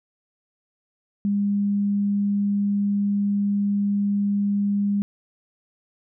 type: tone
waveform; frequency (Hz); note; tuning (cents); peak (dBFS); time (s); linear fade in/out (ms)
sine; 202.3; G#3; -45; -19; 1.25-5.02; 0
effects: none